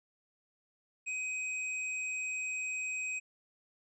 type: tone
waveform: square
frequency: 2518 Hz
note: D#7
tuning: 20 cents sharp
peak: -35 dBFS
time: 1.06-3.2 s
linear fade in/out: 20 ms
effects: resampled to 22050 Hz